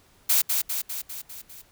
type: noise with echo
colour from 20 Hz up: blue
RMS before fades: -20 dBFS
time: 0.29-0.42 s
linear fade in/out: 10 ms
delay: 200 ms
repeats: 6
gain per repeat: -4 dB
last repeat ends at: 1.62 s
effects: pink hiss -59 dBFS RMS until 1.71 s